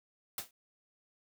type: noise with exponential decay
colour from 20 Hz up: white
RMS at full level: -34 dBFS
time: 0.38-0.51 s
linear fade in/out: 2 ms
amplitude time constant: 28 ms
effects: none